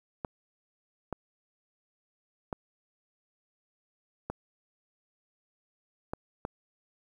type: clicks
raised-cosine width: 1 ms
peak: -19 dBFS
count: 6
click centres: 0.248 / 1.127 / 2.528 / 4.3 / 6.135 / 6.451 s
effects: 9-bit